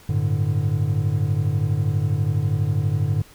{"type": "chord", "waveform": "triangle", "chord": "G suspended second", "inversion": "none", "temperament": "just", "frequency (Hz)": [98, 110.25, 147], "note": ["G2", "A2", "D3"], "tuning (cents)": [0, 4, 2], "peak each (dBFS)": -21, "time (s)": [0.09, 3.22], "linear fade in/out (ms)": 5, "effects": ["pink hiss -49 dBFS RMS until 3.34 s"]}